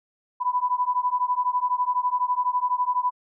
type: beating tone pair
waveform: sine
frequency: 987.8 / 999.8 Hz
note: B5 / B5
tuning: 0 / +21 cents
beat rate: 12 Hz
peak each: -24 dBFS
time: 0.4-3.11 s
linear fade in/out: 20 ms
effects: none